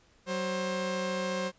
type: tone pair together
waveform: sawtooth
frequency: 188.4 / 531.2 Hz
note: F#3 / C5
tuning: +32 / +26 cents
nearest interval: octave + tritone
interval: 1794 cents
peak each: -30 / -28 dBFS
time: 0.26-1.52 s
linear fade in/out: 50 ms
effects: pink hiss -64 dBFS RMS until 1.58 s + resampled to 16000 Hz